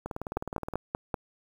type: two click trains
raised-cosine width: 1 ms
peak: -14 / -20 dBFS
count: 5 / 14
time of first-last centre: 0.37-1.142 / 0.06-0.737 s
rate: 5.18 / 19.2 Hz
effects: 8-bit